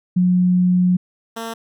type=tone pair in turn; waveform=sine / 10% pulse; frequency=180.6 / 227.5 Hz; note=F#3 / A#3; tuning=-42 / -42 cents; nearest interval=major third; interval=400 cents; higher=second; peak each=-12 / -18 dBFS; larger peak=first; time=0.16-0.97 / 1.36-1.54 s; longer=first; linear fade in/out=10 ms; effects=none